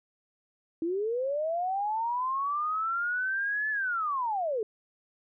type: linear two-way sweep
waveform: sine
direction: up then down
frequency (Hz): 318.2 to 1743 to 409.2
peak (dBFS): -27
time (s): 0.82-4.63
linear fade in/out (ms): 2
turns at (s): 3.7
effects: none